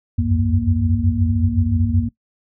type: tone cluster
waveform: sine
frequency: 63.7 / 85.8 / 91.4 / 99.2 / 234.7 Hz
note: C2 / F2 / F#2 / G2 / A#3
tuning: -46 / -30 / -21 / +21 / +12 cents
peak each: -28 / -21 / -20 / -21 / -21 dBFS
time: 0.18-2.09 s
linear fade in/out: 10 ms
effects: noise-tail reverb RT60 0.1 s tail -20 dB re dry